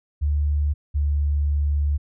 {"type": "tone pair in turn", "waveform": "sine", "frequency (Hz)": [73.4, 72.72], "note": ["D2", "D2"], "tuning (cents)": [0, -16], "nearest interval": "unison", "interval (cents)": 16, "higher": "first", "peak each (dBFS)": -18, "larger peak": "neither", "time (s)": [[0.21, 0.74], [0.94, 1.98]], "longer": "second", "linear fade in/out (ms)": 20, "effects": []}